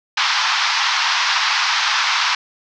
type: band-pass noise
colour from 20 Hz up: pink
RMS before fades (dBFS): -18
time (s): 0.17-2.35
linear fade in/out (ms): 5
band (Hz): 880 to 5700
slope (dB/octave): 48
effects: none